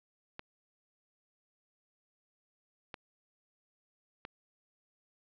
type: clicks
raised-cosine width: 0.3 ms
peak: -25 dBFS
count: 3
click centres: 0.394 / 2.942 / 4.251 s
effects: low-pass 4000 Hz 12 dB/octave